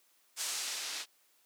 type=noise with low-pass filter sweep; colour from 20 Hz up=blue; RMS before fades=-38 dBFS; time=0.36-1.06 s; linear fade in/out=50 ms; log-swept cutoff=7700 to 4400 Hz; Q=0.86; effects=white hiss -69 dBFS RMS until 1.45 s + high-pass 300 Hz 12 dB/octave